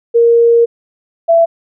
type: tone pair in turn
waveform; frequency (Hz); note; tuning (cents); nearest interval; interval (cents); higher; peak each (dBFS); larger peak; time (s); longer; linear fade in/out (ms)
sine; 467.2 / 668; A#4 / E5; +4 / +23; tritone; 619; second; -5; neither; 0.14-0.66 / 1.28-1.46; first; 20
effects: none